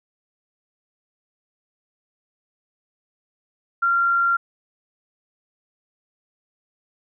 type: tone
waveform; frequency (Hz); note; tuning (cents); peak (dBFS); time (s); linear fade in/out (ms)
sine; 1381; F6; -20; -16; 3.82-4.37; 10
effects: none